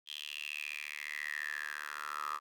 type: tone with high-pass filter sweep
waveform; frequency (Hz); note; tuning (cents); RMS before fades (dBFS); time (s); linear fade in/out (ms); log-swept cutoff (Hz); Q
10% pulse; 74.4; D2; +23; -41; 0.06-2.4; 50; 3200 to 1200; 9.9
effects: none